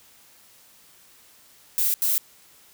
violet noise bursts at uneven times, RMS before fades -22 dBFS, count 2, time 1.78-1.94 / 2.02-2.18 s, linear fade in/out 0 ms, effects white hiss -54 dBFS RMS until 2.73 s

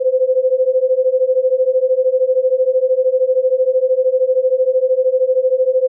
sine beating tone pair, 508 / 521 Hz, B4 / C5, +49 / -7 cents, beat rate 13 Hz, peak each -15 / -14 dBFS, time 0-5.88 s, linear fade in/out 20 ms, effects none

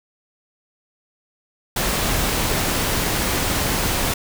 pink noise, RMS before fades -21 dBFS, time 1.76-4.14 s, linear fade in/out 5 ms, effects none

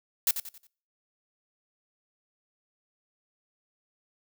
blue noise with echo, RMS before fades -23 dBFS, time 0.27-0.31 s, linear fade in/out 2 ms, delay 90 ms, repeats 4, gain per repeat -9 dB, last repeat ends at 0.67 s, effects noise-tail reverb RT60 0.5 s tail -24 dB re dry

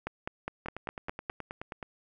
two click trains, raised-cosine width 0.5 ms, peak -23 / -18 dBFS, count 12 / 7, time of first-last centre 0.66-1.828 / 0.07-1.3 s, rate 9.42 / 4.88 Hz, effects none

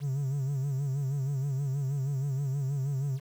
triangle tone with vibrato, 137.4 Hz, C#3, 15 cents flat, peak -25 dBFS, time 0-3.2 s, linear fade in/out 50 ms, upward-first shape sine, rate 6.3 Hz, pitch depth 89 cents each way, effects tanh soft clip ceiling -21 dBFS + 9-bit

